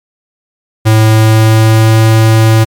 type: tone with pitch glide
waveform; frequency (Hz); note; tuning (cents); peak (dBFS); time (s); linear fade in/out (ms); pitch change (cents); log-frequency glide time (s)
square; 109.8 to 111.2; A2 to A2; -3 to +19; -4; 0.85-2.65; 20; +22; 1.05-2.02
effects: MP3 96 kbps